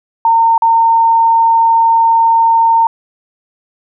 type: tone with dropouts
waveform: sine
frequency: 913 Hz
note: A#5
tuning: 36 cents flat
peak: -6 dBFS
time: 0.25-2.87 s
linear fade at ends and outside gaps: 2 ms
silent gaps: 0.579-0.621 s
effects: none